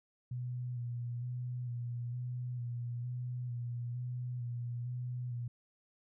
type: tone with vibrato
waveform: sine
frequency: 122 Hz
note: B2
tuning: 21 cents flat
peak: -36 dBFS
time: 0.31-5.48 s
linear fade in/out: 5 ms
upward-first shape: square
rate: 1.1 Hz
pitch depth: 26 cents each way
effects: none